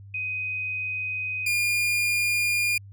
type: tone pair in turn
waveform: sine / 40% pulse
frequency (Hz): 2507 / 2417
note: D#7 / D7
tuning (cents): +12 / +49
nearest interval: minor second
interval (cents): 63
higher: first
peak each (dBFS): -27 / -21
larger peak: second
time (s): 0.14-1.46 / 1.46-2.78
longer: neither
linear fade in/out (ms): 5
effects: added 99 Hz sine -42 dBFS peak until 2.92 s